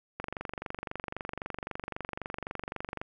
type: click train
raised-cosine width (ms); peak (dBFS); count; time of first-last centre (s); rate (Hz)
0.5; -20; 68; 0.2-3.015; 23.8
effects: none